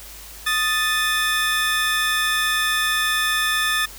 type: tone pair together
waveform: 25% pulse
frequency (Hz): 1244.5 / 1760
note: D#6 / A6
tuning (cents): 0 / 0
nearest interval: tritone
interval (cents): 600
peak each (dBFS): -20 / -16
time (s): 0.46-3.86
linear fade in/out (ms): 10
effects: added 50 Hz sine -43 dBFS peak until 3.98 s + white hiss -40 dBFS RMS until 3.98 s